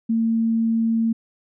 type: tone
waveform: sine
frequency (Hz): 226.7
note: A#3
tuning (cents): -48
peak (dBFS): -17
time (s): 0.09-1.13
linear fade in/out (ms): 10
effects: none